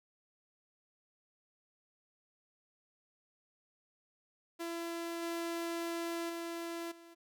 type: tone with level steps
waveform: sawtooth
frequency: 337 Hz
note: E4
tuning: 38 cents sharp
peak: -34 / -32 / -35 / -50 dBFS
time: 4.59-7.15 s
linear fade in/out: 20 ms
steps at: 5.22 / 6.29 / 6.91 s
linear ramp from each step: 10 ms
effects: none